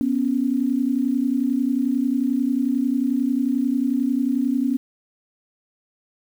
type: tone pair together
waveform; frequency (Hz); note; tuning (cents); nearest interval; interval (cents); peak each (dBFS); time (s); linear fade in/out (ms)
sine; 246 / 277.2; B3 / C#4; -7 / 0; major second; 207; -21; 0.01-4.77; 0
effects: 8-bit